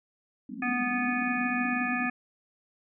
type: band-pass noise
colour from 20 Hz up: pink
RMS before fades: -39 dBFS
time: 0.49-2.07 s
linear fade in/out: 2 ms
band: 190 to 290 Hz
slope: 96 dB/octave
type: harmonic tone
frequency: 246.7 Hz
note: B3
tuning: 2 cents flat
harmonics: 1 / 3 / 5 / 7 / 9 / 10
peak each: -30 / -35 / -36 / -32 / -40 / -34 dBFS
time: 0.62-2.1 s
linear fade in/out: 5 ms
effects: none